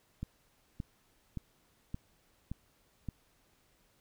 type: click train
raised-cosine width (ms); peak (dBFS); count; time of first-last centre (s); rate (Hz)
5; -25; 6; 0.23-3.087; 1.75
effects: pink hiss -70 dBFS RMS until 4 s